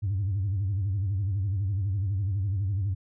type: tone with vibrato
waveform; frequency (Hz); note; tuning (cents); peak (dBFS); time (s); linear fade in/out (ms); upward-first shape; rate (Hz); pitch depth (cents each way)
sine; 98; G2; 0; -23; 0.02-2.95; 20; sine; 12; 130
effects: tanh soft clip ceiling -22 dBFS